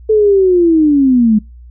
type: linear sweep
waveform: sine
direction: down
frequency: 440 to 207.7 Hz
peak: -6 dBFS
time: 0.09-1.39 s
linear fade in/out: 10 ms
effects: noise-tail reverb RT60 0.2 s tail -26 dB re dry + added 60 Hz sine -33 dBFS peak until 1.7 s